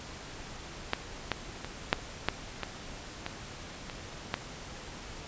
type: clicks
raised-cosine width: 0.3 ms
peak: -10 / -11 / -21 / -6 / -9 / -16 / -18 / -23 / -12 dBFS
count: 9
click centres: 0.934 / 1.317 / 1.646 / 1.929 / 2.286 / 2.633 / 3.264 / 3.898 / 4.341 s
effects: pink hiss -44 dBFS RMS until 5.27 s + resampled to 16000 Hz